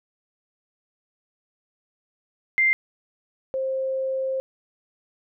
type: tone pair in turn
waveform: sine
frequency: 2093 / 528.9 Hz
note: C7 / C5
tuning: 0 / +19 cents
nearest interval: 2 octaves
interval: 2381 cents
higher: first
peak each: -16 / -23 dBFS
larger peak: first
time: 2.58-2.73 / 3.54-4.4 s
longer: second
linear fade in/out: 0 ms
effects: none